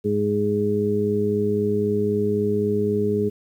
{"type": "harmonic tone", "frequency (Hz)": 103.83, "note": "G#2", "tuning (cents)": 0, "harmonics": [1, 2, 3, 4], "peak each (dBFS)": [-28, -24, -30, -21], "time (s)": [0.04, 3.3], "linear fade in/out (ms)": 20, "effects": ["9-bit"]}